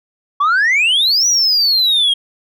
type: exponential two-way sweep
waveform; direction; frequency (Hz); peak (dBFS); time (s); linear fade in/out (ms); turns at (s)
sine; up then down; 1108.7 to 5940 to 3211; -8; 0.4-2.14; 10; 1.27
effects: tanh soft clip ceiling -9 dBFS